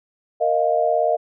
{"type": "chord", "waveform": "sine", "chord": "Bb suspended fourth", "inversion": "none", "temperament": "just", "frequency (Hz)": [466.2, 621.6, 699.2], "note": ["Bb4", "Eb5", "F5"], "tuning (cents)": [0, -2, 2], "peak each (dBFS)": [-23, -19, -20], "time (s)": [0.4, 1.17], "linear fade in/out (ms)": 20, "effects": []}